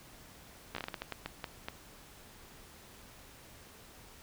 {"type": "slowing click train", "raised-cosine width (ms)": 0.3, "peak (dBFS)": -21, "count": 12, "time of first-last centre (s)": [0.75, 1.685], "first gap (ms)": 14, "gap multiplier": 1.33, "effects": ["pink hiss -55 dBFS RMS until 4.22 s"]}